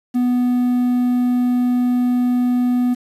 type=tone with quantisation; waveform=triangle; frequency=246.9 Hz; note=B3; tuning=in tune; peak=-12 dBFS; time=0.14-2.95 s; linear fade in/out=20 ms; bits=7; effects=resampled to 32000 Hz